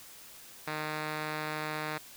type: tone with low-pass filter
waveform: 5% pulse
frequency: 153.7 Hz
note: D#3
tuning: 21 cents flat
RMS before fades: -36 dBFS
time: 0.67-1.98 s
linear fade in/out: 5 ms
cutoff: 3200 Hz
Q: 2.1
effects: white hiss -51 dBFS RMS until 2.16 s